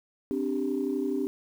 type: chord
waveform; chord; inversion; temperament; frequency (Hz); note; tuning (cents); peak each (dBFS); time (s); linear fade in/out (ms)
sine; C suspended second; none; equal; 261.6 / 293.7 / 392; C4 / D4 / G4; 0 / 0 / 0; -30; 0.31-1.27; 0
effects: tanh soft clip ceiling -18 dBFS + 9-bit